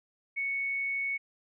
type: tone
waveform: sine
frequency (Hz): 2217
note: C#7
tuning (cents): 0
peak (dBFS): -29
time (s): 0.36-1.18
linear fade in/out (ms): 20
effects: none